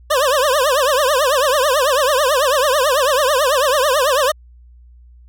25% pulse tone with vibrato, 554.4 Hz, C#5, in tune, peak -9 dBFS, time 0.1-4.32 s, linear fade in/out 10 ms, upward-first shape triangle, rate 9.1 Hz, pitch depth 230 cents each way, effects added 60 Hz sine -41 dBFS peak until 5.28 s

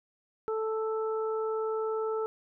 harmonic tone, 439.7 Hz, A4, 1 cent flat, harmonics 1 / 2 / 3, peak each -29 / -40 / -38 dBFS, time 0.48-2.26 s, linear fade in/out 0 ms, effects none

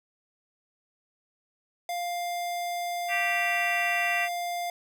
square tone, 700 Hz, F5, 4 cents sharp, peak -30 dBFS, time 1.89-4.7 s, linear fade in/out 2 ms
harmonic tone, 392 Hz, G4, in tune, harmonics 3 / 4 / 5 / 6 / 7, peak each -38 / -37 / -28 / -33 / -31 dBFS, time 3.08-4.29 s, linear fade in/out 50 ms
effects none

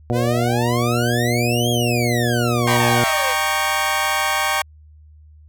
harmonic tone, 119.9 Hz, A#2, 49 cents sharp, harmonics 1 / 2 / 3 / 4 / 5 / 6, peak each -20 / -23 / -25 / -26 / -27 / -28 dBFS, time 0.1-3.04 s, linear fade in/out 0 ms
sawtooth exponential two-way sweep, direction up then down, 480.8 to 3322 to 480.8 Hz, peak -20 dBFS, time 0.12-3.35 s, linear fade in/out 50 ms, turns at 1.7 s
20% pulse chord, Eb dominant seventh, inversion none, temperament equal with one note detuned, 607.3 / 784 / 932.3 / 1108.7 Hz, Eb5 / G5 / Bb5 / Db6, -42 / 0 / 0 / 0 cents, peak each -22 / -17 / -20 / -17 dBFS, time 2.67-4.62 s, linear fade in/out 5 ms
effects added 76 Hz sine -43 dBFS peak until 5.48 s

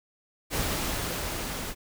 pink noise with level ramp, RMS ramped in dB -28 to -35 dBFS, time 0.5-1.75 s, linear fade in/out 50 ms, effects none

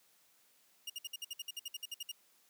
sawtooth tone bursts, 2846 Hz, F7, 32 cents sharp, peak -36 dBFS, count 15, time 0.87-2.117 s, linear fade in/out 5 ms, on 29 ms, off 58 ms, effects white hiss -69 dBFS RMS until 2.49 s + high-pass 150 Hz 12 dB/octave

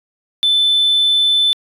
sine tone, 3520 Hz, A7, in tune, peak -9 dBFS, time 0.43-1.53 s, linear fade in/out 0 ms, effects tanh soft clip ceiling -8 dBFS

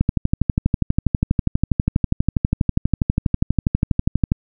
click train, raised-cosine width 5 ms, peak -3 dBFS, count 54, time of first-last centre 0.01-4.319 s, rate 12.3 Hz, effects none

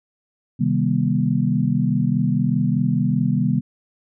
sine chord, C minor seventh, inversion none, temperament equal with one note detuned, 130.81 / 155.56 / 196 / 239.1 Hz, C3 / Eb3 / G3 / Bb3, 0 / 0 / 0 / +44 cents, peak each -22 dBFS, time 0.59-3.61 s, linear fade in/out 20 ms, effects none

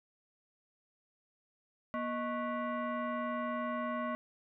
sine tone with frequency modulation, 240 Hz, B3, 49 cents flat, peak -33 dBFS, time 1.94-4.15 s, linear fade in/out 0 ms, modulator 863 Hz, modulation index 1.4, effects none

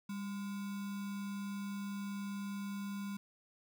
sine tone with sample-and-hold, 199.5 Hz, G3, 31 cents sharp, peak -38 dBFS, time 0.09-3.17 s, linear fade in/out 5 ms, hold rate 1225 Hz, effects none

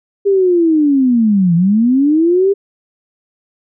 sine linear two-way sweep, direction down then up, 404.7 to 164.81 to 404.7 Hz, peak -8 dBFS, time 0.25-2.54 s, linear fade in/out 20 ms, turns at 1.55 s, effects none

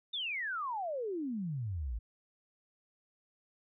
sine exponential sweep, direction down, 3700 to 51.4 Hz, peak -34 dBFS, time 0.13-1.99 s, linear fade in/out 10 ms, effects none

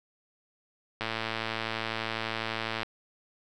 click train, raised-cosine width 0.3 ms, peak -15 dBFS, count 205, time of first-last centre 1.01-2.831 s, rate 112 Hz, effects none

